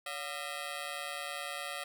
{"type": "ring-modulated tone", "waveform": "10% pulse", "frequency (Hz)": 643, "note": "E5", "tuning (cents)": -43, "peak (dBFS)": -26, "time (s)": [0.06, 1.84], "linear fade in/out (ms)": 5, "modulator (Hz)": 74.9, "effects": []}